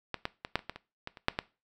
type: clicks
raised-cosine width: 0.3 ms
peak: -16 / -15 / -20 / -10 / -29 / -19 / -26 / -21 / -30 / -8 / -13 dBFS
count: 11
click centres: 0.143 / 0.254 / 0.449 / 0.556 / 0.592 / 0.696 / 0.76 / 1.074 / 1.172 / 1.284 / 1.389 s
effects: noise-tail reverb RT60 0.3 s tail -19 dB re dry